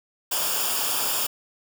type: noise with comb filter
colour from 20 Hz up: white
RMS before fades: -25 dBFS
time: 0.31-1.27 s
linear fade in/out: 10 ms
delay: 0.49 ms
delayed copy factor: -0.7
effects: none